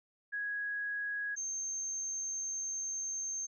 sine tone pair in turn, 1661.2 / 6345 Hz, G#6 / G8, 0 / +20 cents, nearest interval octave + major seventh, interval 2320 cents, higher second, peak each -34 / -35 dBFS, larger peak first, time 0.32-1.36 / 1.36-3.47 s, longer second, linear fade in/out 20 ms, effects none

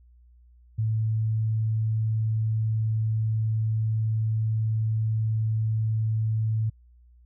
sine tone, 110.2 Hz, A2, 3 cents sharp, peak -22 dBFS, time 0.78-6.7 s, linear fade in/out 10 ms, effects added 60 Hz sine -52 dBFS peak until 7.25 s

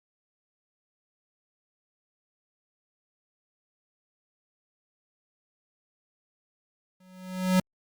square tone with exponential growth, 185 Hz, F#3, in tune, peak -18 dBFS, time 7-7.6 s, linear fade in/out 5 ms, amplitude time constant 130 ms, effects Opus 48 kbps

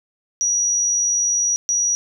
sine tone bursts at uneven times, 5800 Hz, F#8, 35 cents flat, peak -16 dBFS, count 2, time 0.41-1.56 / 1.69-1.95 s, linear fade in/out 0 ms, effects none

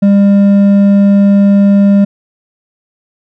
sine tone with hard clipping, 200 Hz, G3, 35 cents sharp, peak -5 dBFS, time 0.02-2.05 s, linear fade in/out 10 ms, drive 5 dB, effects none

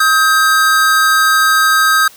square tone pair together, 1270 / 1583.3 Hz, D#6 / G6, +35 / +17 cents, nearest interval major third, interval 382 cents, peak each -12 dBFS, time 0-2.08 s, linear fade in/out 5 ms, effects white hiss -41 dBFS RMS until 2.16 s

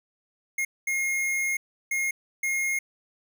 square tone bursts at uneven times, 2145 Hz, C7, 42 cents sharp, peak -25 dBFS, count 4, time 0.58-0.65 / 0.87-1.57 / 1.91-2.11 / 2.43-2.79 s, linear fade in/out 5 ms, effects none

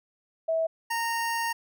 sine / 25% pulse tone pair in turn, 650 / 924 Hz, E5 / A#5, -24 / -16 cents, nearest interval tritone, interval 608 cents, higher second, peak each -23 dBFS, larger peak neither, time 0.48-0.67 / 0.9-1.53 s, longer second, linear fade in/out 10 ms, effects none

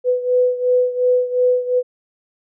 sine beating tone pair, 497.8 / 500.6 Hz, B4 / B4, +14 / +23 cents, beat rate 2.8 Hz, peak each -15 / -19 dBFS, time 0.04-1.83 s, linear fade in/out 50 ms, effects none

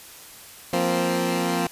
15% pulse chord, F suspended fourth, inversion none, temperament equal, 174.61 / 233.1 / 261.6 Hz, F3 / Bb3 / C4, 0 / 0 / 0 cents, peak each -18 / -21 / -20 dBFS, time 0.73-1.67 s, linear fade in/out 2 ms, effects white hiss -44 dBFS RMS until 1.71 s + resampled to 32000 Hz

